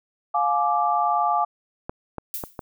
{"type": "chord", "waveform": "sine", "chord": "D diminished", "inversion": "first", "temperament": "just", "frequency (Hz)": [704.8, 845.8, 1174.7], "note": ["F5", "Ab5", "D6"], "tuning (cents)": [16, 31, 0], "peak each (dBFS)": -23, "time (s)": [0.34, 1.45], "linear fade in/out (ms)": 10}
{"type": "clicks", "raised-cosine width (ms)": 1, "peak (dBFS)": -16, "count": 4, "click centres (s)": [1.895, 2.183, 2.438, 2.592]}
{"type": "noise with exponential decay", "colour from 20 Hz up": "violet", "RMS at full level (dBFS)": -27, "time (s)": [2.34, 2.61], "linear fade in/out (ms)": 0, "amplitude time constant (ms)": 57}
{"effects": []}